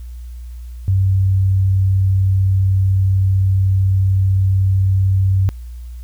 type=tone; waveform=sine; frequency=95.8 Hz; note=G2; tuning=39 cents flat; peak=-11 dBFS; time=0.88-5.49 s; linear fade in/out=0 ms; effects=added 60 Hz sine -28 dBFS peak until 6.03 s + white hiss -54 dBFS RMS until 6.03 s